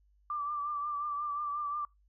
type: tone with vibrato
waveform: sine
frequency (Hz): 1174.7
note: D6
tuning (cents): 0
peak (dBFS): -32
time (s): 0.3-1.85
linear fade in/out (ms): 2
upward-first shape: triangle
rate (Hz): 5.6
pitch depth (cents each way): 46
effects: noise-tail reverb RT60 0.2 s tail -24 dB re dry + added 50 Hz sine -64 dBFS peak until 2.08 s